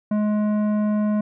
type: tone with tanh clipping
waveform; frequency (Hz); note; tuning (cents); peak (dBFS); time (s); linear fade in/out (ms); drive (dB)
sine; 210.6; G#3; +24; -20; 0.11-1.21; 5; 12
effects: none